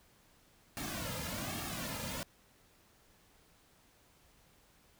pink noise with flanger, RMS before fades -40 dBFS, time 0.77-2.23 s, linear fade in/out 0 ms, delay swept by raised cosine 2 to 2.71 ms, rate 1.2 Hz, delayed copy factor -0.85, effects pink hiss -66 dBFS RMS until 4.99 s

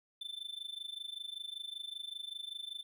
triangle tone with amplitude modulation, 3538 Hz, A7, 9 cents sharp, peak -36 dBFS, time 0.21-2.83 s, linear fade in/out 5 ms, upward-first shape sine, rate 25.2 Hz, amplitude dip 90%, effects none

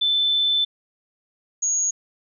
sine tone pair in turn, 3524 / 6652 Hz, A7 / G#8, +2 / +2 cents, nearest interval major seventh, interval 1100 cents, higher second, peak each -17 / -19 dBFS, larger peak first, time 0.01-0.65 / 1.62-1.91 s, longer first, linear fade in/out 10 ms, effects none

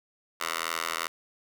10% pulse tone with high-pass filter, 82.41 Hz, E2, in tune, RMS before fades -32 dBFS, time 0.4-1.08 s, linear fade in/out 10 ms, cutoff 1200 Hz, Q 1.1, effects none

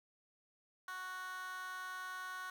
15% pulse tone with high-pass filter, 370 Hz, F#4, in tune, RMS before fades -45 dBFS, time 0.88-2.5 s, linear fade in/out 2 ms, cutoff 1300 Hz, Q 4.1, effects 11-bit

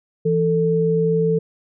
sine tone pair together, 166.35 / 443.8 Hz, E3 / A4, +16 / +15 cents, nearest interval octave + perfect fourth, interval 1699 cents, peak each -19 / -17 dBFS, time 0.25-1.39 s, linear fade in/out 10 ms, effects none

